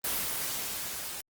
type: noise with level ramp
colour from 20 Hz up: white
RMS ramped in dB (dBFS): -30 to -39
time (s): 0.04-1.21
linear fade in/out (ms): 5
effects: Opus 24 kbps